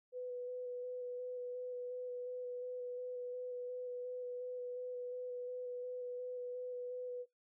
sine tone with vibrato, 496.5 Hz, B4, 9 cents sharp, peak -40 dBFS, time 0.12-7.26 s, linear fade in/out 50 ms, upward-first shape square, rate 2.8 Hz, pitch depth 11 cents each way, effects noise-tail reverb RT60 0.2 s tail -24 dB re dry

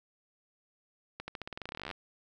accelerating click train, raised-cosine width 0.3 ms, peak -23 dBFS, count 22, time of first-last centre 1.2-1.912 s, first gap 80 ms, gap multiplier 0.9, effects none

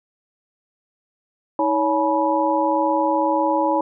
sine tone cluster, 317.8 / 561 / 853 / 975 Hz, D#4 / C#5 / G#5 / B5, +37 / +21 / +46 / -23 cents, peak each -22 dBFS, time 1.59-3.81 s, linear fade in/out 2 ms, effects none

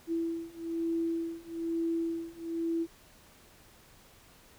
sine beating tone pair, 331.3 / 332.4 Hz, E4 / E4, +9 / +15 cents, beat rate 1.1 Hz, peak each -34 / -33 dBFS, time 0.07-2.87 s, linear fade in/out 50 ms, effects pink hiss -58 dBFS RMS until 4.58 s

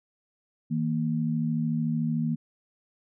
sine tone pair together, 159.57 / 233.1 Hz, D#3 / A#3, +44 / 0 cents, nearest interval perfect fifth, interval 656 cents, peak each -27 dBFS, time 0.7-2.36 s, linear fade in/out 20 ms, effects none

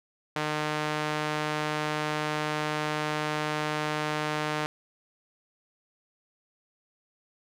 sawtooth tone with band-pass filter, 152 Hz, D#3, 40 cents flat, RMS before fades -30 dBFS, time 0.36-4.66 s, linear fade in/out 0 ms, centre 1600 Hz, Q 0.52, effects none

